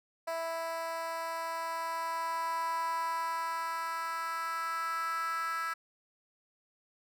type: tone with high-pass filter sweep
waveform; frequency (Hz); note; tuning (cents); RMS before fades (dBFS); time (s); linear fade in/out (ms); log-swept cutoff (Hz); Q
10% pulse; 329.6; E4; 0; -35; 0.27-5.74; 10; 720 to 1400; 5.5
effects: none